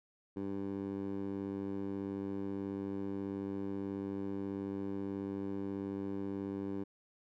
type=tone with band-pass filter; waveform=15% pulse; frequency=98.4 Hz; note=G2; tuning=7 cents sharp; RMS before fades=-39 dBFS; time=0.36-6.84 s; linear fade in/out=10 ms; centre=320 Hz; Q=1.4; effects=none